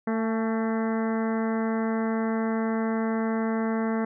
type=harmonic tone with a mistuned harmonic; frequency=223.9 Hz; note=A3; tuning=30 cents sharp; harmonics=1 / 2 / 3 / 4 / 5 / 6 / 7 / 8 / 9; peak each=-25 / -31 / -35 / -37 / -39 / -41 / -42 / -43 / -44 dBFS; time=0.07-4.05 s; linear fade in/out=5 ms; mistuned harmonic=4; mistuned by=-40 cents; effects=none